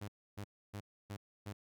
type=tone bursts; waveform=sawtooth; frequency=102.1 Hz; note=G#2; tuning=29 cents flat; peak=-38 dBFS; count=5; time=0.01-1.53 s; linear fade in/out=10 ms; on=72 ms; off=290 ms; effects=none